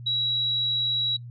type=tone; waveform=sine; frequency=3886 Hz; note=B7; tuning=29 cents flat; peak=-22 dBFS; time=0.06-1.17 s; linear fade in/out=10 ms; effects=noise-tail reverb RT60 0.1 s tail -21 dB re dry + added 120 Hz sine -37 dBFS peak until 1.3 s